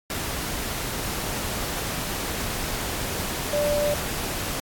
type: tone in noise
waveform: sine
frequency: 587.3 Hz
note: D5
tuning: in tune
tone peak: -21 dBFS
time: 3.53-3.94 s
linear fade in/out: 2 ms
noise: pink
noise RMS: -29 dBFS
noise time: 0.1-4.6 s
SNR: +5 dB
effects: AAC 64 kbps